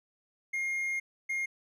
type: tone pair in turn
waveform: triangle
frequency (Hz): 2132 / 2132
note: C7 / C7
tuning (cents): +32 / +32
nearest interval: unison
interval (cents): 0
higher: neither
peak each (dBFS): -28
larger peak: neither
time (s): 0.53-1 / 1.29-1.46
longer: first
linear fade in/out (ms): 10
effects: none